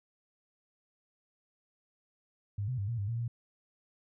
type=tone with pitch steps; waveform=sine; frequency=101.7 / 127.5 / 99.6 / 117.8 / 100.1 / 116.2 / 118 Hz; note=G#2 / C3 / G2 / A#2 / G2 / A#2 / A#2; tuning=-36 / -44 / +28 / +19 / +37 / -5 / +22 cents; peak=-31 dBFS; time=2.58-3.28 s; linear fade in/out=5 ms; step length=100 ms; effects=none